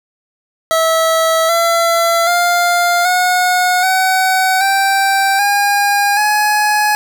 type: tone with pitch steps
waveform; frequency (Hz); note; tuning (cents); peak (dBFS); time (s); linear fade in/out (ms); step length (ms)
25% pulse; 650 / 674.5 / 699.9 / 726.2 / 753.6 / 782 / 811.4 / 842; E5 / E5 / F5 / F#5 / F#5 / G5 / G#5 / G#5; -24 / +40 / +4 / -33 / +32 / -4 / -41 / +24; -7; 0.71-6.95; 0; 780
effects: 7-bit